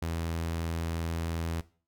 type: tone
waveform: sawtooth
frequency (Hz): 82.8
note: E2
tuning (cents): +8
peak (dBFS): -27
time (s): 0.02-1.61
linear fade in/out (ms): 5
effects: noise-tail reverb RT60 0.4 s tail -18 dB re dry